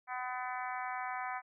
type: harmonic tone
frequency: 251.7 Hz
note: B3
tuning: 33 cents sharp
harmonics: 3 / 4 / 5 / 6 / 7 / 8 / 9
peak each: -40 / -42 / -44 / -46 / -47 / -48 / -49 dBFS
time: 0.07-1.42 s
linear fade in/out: 50 ms
effects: none